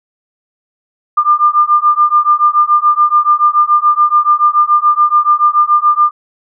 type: beating tone pair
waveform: sine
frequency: 1197 / 1204 Hz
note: D6 / D6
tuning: +33 / +43 cents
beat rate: 7 Hz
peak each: -10 dBFS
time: 1.17-6.11 s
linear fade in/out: 10 ms
effects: none